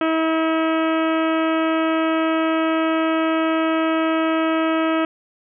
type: harmonic tone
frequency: 321.7 Hz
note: E4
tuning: 42 cents flat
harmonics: 1 / 2 / 3 / 4 / 5 / 6 / 7 / 8 / 9 / 10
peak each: -19 / -23 / -31 / -25 / -32 / -35 / -35 / -34 / -38 / -39 dBFS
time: 0.01-5.05 s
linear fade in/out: 2 ms
effects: none